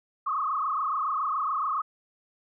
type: tone with frequency modulation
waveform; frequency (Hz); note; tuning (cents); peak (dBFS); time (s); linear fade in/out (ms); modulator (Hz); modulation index
sine; 1178; D6; +5; -25; 0.26-1.82; 10; 27.1; 3.8
effects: none